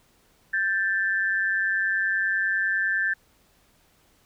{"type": "tone pair together", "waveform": "sine", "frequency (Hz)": [1570.1, 1760], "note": ["G6", "A6"], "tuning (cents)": [2, 0], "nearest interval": "major second", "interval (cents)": 198, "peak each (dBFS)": [-25, -24], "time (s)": [0.53, 3.14], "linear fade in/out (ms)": 10, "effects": ["pink hiss -62 dBFS RMS until 4.25 s"]}